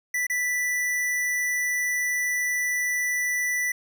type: tone with dropouts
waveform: square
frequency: 1975.5 Hz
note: B6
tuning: in tune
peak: -24 dBFS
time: 0.14-3.72 s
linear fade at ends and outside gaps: 5 ms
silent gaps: 0.268-0.298 s
effects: none